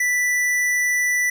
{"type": "tone with hard clipping", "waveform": "sine", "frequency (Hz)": 1975.5, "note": "B6", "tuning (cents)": 0, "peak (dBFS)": -19, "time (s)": [0, 1.3], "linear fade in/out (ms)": 5, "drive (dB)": 14, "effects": []}